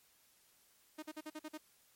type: tone bursts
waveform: sawtooth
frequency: 308.7 Hz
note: D#4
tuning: 14 cents flat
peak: -39 dBFS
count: 7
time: 0.98-1.578 s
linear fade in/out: 10 ms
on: 46 ms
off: 46 ms
effects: white hiss -69 dBFS RMS until 1.95 s + MP3 64 kbps